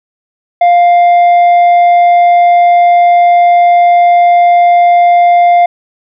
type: tone with tanh clipping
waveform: triangle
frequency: 700 Hz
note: F5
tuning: 4 cents sharp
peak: -4 dBFS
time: 0.61-5.66 s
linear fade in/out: 5 ms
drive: 9 dB
effects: none